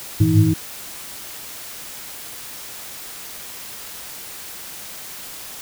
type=tone cluster; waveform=sine; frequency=99.7 / 105.2 / 110.2 / 161.8 / 317.6 Hz; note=G2 / G#2 / A2 / E3 / D#4; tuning=+30 / +23 / +3 / -32 / +36 cents; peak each=-18 dBFS; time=0.2-0.54 s; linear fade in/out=10 ms; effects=white hiss -35 dBFS RMS until 5.61 s